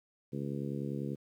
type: harmonic tone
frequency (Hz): 70.1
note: C#2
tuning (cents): +20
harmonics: 2 / 3 / 4 / 5 / 6 / 7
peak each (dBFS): -38 / -39 / -42 / -43 / -45 / -47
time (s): 0.32-1.16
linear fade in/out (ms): 20
effects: 11-bit